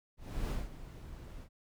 brown noise with ADSR envelope, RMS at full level -33 dBFS, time 0.17-1.49 s, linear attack 330 ms, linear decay 180 ms, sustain -14 dB, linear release 65 ms, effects none

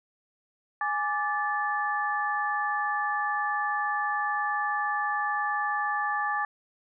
sine tone cluster, 831 / 1172 / 1743 Hz, G#5 / D6 / A6, +1 / -4 / -17 cents, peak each -30 dBFS, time 0.81-6.45 s, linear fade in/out 2 ms, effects none

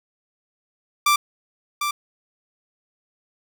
sawtooth tone with echo, 1176 Hz, D6, 2 cents sharp, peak -11 dBFS, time 1.06-1.16 s, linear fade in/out 5 ms, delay 750 ms, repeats 1, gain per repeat -7 dB, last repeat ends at 1.91 s, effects none

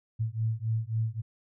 sine beating tone pair, 110 / 113.7 Hz, A2 / A#2, 0 / -43 cents, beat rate 3.7 Hz, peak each -30 dBFS, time 0.19-1.22 s, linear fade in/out 20 ms, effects none

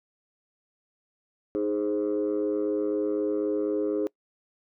sine chord, Ab major, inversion second, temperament equal, 311.1 / 415.3 / 523.3 Hz, Eb4 / Ab4 / C5, 0 / 0 / 0 cents, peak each -27 / -26 / -31 dBFS, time 1.55-4.07 s, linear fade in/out 0 ms, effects noise-tail reverb RT60 0.1 s tail -25 dB re dry + tanh soft clip ceiling -19 dBFS

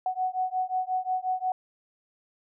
sine beating tone pair, 740 / 745.6 Hz, F#5 / F#5, 0 / +13 cents, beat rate 5.6 Hz, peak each -29 / -29 dBFS, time 0.06-1.52 s, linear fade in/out 2 ms, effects none

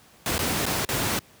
pink noise with dropouts, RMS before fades -25 dBFS, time 0.26-1.19 s, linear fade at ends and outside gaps 1 ms, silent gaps 0.381-0.391 / 0.656-0.664 / 0.85-0.889 s, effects pink hiss -54 dBFS RMS until 1.4 s + high-pass 80 Hz 12 dB/octave

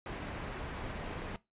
pink low-pass noise, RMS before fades -41 dBFS, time 0.06-1.36 s, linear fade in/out 0 ms, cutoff 2400 Hz, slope 12 dB/octave, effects noise-tail reverb RT60 0.2 s tail -19 dB re dry + resampled to 8000 Hz

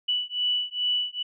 sine beating tone pair, 2960 / 2962.4 Hz, F#7 / F#7, 0 / +1 cents, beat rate 2.4 Hz, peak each -27 dBFS, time 0.08-1.23 s, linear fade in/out 10 ms, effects none

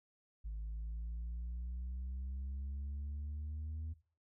sine exponential sweep, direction up, 52.4 to 79.9 Hz, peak -37 dBFS, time 0.44-3.94 s, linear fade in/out 20 ms, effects noise-tail reverb RT60 0.4 s tail -18 dB re dry + tanh soft clip ceiling -38 dBFS

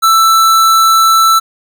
square tone, 1325 Hz, E6, 9 cents sharp, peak -6 dBFS, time 0.02-1.4 s, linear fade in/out 20 ms, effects none

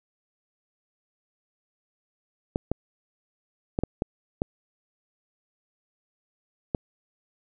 clicks, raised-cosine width 2 ms, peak -11 dBFS, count 7, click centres 2.559 / 2.716 / 3.789 / 3.836 / 4.021 / 4.419 / 6.748 s, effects none

